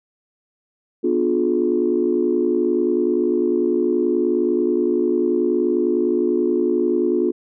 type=chord; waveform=sine; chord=B diminished seventh; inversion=none; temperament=just; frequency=246.9 / 296.3 / 355.6 / 426.7 Hz; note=B3 / D4 / F4 / Ab4; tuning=0 / +15 / +31 / +47 cents; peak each=-23 / -23 / -18 / -23 dBFS; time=1.03-7.32 s; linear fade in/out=20 ms; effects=tanh soft clip ceiling -6 dBFS